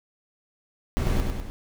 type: noise with echo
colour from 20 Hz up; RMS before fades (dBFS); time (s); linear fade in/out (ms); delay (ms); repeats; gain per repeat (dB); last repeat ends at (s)
brown; -24; 0.97-1.2; 0; 100; 3; -4; 1.5
effects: none